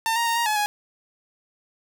sawtooth tone with pitch steps, 902 / 935 / 925 / 938 / 852 / 832 Hz, A5 / A#5 / A#5 / A#5 / G#5 / G#5, +43 / +5 / -14 / +11 / +44 / +3 cents, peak -17 dBFS, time 0.06-0.66 s, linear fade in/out 0 ms, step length 100 ms, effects none

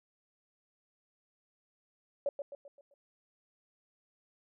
sine tone with echo, 565 Hz, C#5, 33 cents sharp, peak -28 dBFS, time 2.26-2.29 s, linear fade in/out 2 ms, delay 130 ms, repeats 5, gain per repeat -7 dB, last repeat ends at 2.94 s, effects none

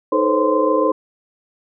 sine tone cluster, 312.5 / 436.1 / 510 / 537 / 1037 Hz, D#4 / A4 / C5 / C5 / C6, +8 / -15 / -44 / +45 / -16 cents, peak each -20 dBFS, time 0.12-0.92 s, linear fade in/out 5 ms, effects none

